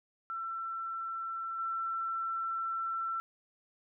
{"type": "tone with level steps", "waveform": "sine", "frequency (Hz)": 1343, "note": "E6", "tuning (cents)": 32, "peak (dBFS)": [-35, -32], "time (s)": [0.3, 3.2], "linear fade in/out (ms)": 0, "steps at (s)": 1.58, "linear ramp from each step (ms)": 20, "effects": []}